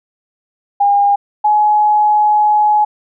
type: tone pair in turn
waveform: sine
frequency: 809 / 843.1 Hz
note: G#5 / G#5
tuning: -46 / +26 cents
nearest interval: minor second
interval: 72 cents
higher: second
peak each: -8 dBFS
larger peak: neither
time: 0.8-1.16 / 1.44-2.85 s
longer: second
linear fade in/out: 10 ms
effects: none